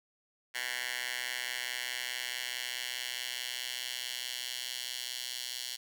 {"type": "tone with high-pass filter sweep", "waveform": "10% pulse", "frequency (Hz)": 124.7, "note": "B2", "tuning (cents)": 17, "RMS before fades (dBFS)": -38, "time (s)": [0.54, 5.77], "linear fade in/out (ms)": 20, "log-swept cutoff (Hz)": [1900, 3700], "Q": 1.6, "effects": []}